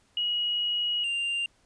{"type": "tone pair in turn", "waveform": ["sine", "triangle"], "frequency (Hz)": [2902, 2790], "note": ["F#7", "F7"], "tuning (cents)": [-34, -2], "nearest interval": "minor second", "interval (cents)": 68, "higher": "first", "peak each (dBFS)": -25, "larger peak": "neither", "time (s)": [[0.17, 1.04], [1.04, 1.46]], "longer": "first", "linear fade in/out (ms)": 2, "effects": ["pink hiss -65 dBFS RMS until 1.65 s", "resampled to 22050 Hz"]}